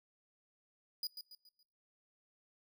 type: tone with echo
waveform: 45% pulse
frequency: 4923 Hz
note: D#8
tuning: 19 cents flat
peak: -35 dBFS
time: 1.03-1.07 s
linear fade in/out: 2 ms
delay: 140 ms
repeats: 4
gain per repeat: -8 dB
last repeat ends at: 1.63 s
effects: noise-tail reverb RT60 0.5 s tail -22 dB re dry